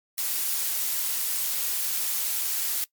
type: noise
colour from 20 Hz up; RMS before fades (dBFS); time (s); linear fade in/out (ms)
blue; -27; 0.18-2.84; 0
effects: noise-tail reverb RT60 0.1 s tail -21 dB re dry + MP3 96 kbps